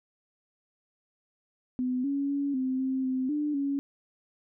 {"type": "tone with pitch steps", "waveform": "sine", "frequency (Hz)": [252.6, 279.7, 281.9, 259.7, 263.1, 259.1, 297, 279.4], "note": ["B3", "C#4", "C#4", "C4", "C4", "C4", "D4", "C#4"], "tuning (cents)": [39, 16, 29, -13, 10, -17, 20, 14], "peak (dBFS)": -26, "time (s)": [1.79, 3.79], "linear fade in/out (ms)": 0, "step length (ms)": 250, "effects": []}